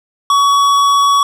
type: tone with tanh clipping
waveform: sine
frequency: 1127 Hz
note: C#6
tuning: 28 cents sharp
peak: -10 dBFS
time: 0.3-1.23 s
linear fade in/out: 2 ms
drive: 15 dB
effects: none